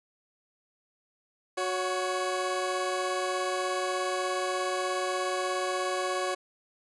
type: tone pair together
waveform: 20% pulse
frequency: 367.3 / 559.3 Hz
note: F#4 / C#5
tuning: -13 / +15 cents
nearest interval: perfect fifth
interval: 728 cents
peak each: -26 dBFS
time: 1.57-6.35 s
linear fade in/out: 10 ms
effects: resampled to 24000 Hz